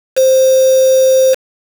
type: tone with quantisation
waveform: sine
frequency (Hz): 524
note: C5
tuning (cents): +2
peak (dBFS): -6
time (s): 0.16-1.35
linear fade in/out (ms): 20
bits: 3
effects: none